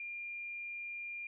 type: tone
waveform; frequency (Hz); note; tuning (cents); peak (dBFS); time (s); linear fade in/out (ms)
sine; 2400; D7; +37; -40; 0-1.27; 2
effects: none